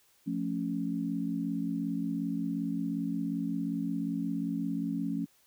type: chord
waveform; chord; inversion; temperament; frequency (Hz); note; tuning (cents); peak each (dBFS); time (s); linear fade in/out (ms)
sine; F augmented; none; equal; 174.61 / 220 / 277.2; F3 / A3 / C#4; 0 / 0 / 0; -35 / -35 / -33; 0.26-5.26; 20
effects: white hiss -66 dBFS RMS until 5.46 s